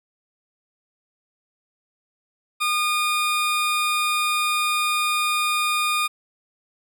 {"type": "tone", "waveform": "20% pulse", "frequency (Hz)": 1220, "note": "D#6", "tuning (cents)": -34, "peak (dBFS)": -15, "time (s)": [2.6, 6.08], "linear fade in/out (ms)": 20, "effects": []}